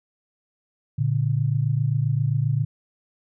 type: tone pair together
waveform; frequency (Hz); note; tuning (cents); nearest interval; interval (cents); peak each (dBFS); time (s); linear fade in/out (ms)
sine; 115.8 / 143.38; A#2 / D3; -11 / -41; major third; 370; -22; 0.98-2.65; 10
effects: none